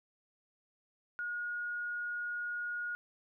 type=tone; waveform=sine; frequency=1440 Hz; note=F#6; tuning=47 cents flat; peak=-35 dBFS; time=1.19-2.95 s; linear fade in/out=0 ms; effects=none